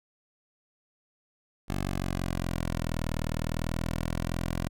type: exponential two-way sweep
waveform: 10% pulse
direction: down then up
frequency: 48.43 to 39.42 to 43.22 Hz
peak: -21 dBFS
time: 1.68-4.69 s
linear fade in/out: 20 ms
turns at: 3.15 s
effects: none